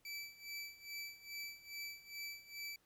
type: tone with tremolo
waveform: 25% pulse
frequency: 2316 Hz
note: D7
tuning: 25 cents flat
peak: -39 dBFS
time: 0.05-2.76 s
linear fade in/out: 2 ms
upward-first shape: sine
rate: 2.4 Hz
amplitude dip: 85%
effects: pink hiss -75 dBFS RMS until 2.85 s